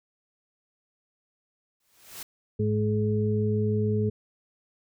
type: noise with exponential growth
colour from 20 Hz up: white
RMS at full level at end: -36 dBFS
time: 1.8-2.23 s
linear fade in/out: 5 ms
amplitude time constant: 92 ms
type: harmonic tone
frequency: 106.2 Hz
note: G#2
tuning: 39 cents sharp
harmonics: 1 / 2 / 4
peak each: -25 / -28 / -28 dBFS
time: 2.59-4.1 s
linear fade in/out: 10 ms
effects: none